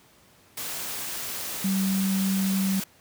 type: tone in noise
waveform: sine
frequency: 192.6 Hz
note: G3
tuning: 30 cents flat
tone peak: -22 dBFS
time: 1.64-2.8 s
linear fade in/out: 5 ms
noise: white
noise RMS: -33 dBFS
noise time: 0.57-2.84 s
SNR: +8 dB
effects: pink hiss -57 dBFS RMS until 3 s + high-pass 80 Hz 12 dB/octave